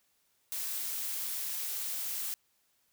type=noise; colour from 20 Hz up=blue; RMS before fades=-36 dBFS; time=0.52-2.34 s; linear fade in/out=0 ms; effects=white hiss -73 dBFS RMS until 2.92 s

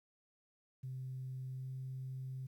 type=tone with pitch glide; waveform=sine; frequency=130 to 130.9 Hz; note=C3 to C3; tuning=-11 to +1 cents; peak=-40 dBFS; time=0.83-2.47 s; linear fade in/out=10 ms; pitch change=+12 cents; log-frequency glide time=1.5-1.72 s; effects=tanh soft clip ceiling -36 dBFS + 12-bit

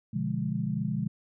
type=chord; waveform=sine; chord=B diminished seventh; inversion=none; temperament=equal; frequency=123.47 / 146.83 / 174.61 / 207.7 Hz; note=B2 / D3 / F3 / Ab3; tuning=0 / 0 / 0 / 0 cents; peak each=-34 / -33 / -33 / -32 dBFS; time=0.13-1.08 s; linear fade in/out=10 ms; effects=none

